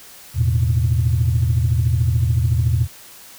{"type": "chord", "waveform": "sine", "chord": "E suspended fourth", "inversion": "none", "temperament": "just", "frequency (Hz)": [82.41, 109.88, 123.61], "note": ["E2", "A2", "B2"], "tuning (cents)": [0, -2, 2], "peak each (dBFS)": -18, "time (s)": [0.34, 2.88], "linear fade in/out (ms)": 50, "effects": ["tanh soft clip ceiling -7 dBFS", "white hiss -42 dBFS RMS until 3.38 s"]}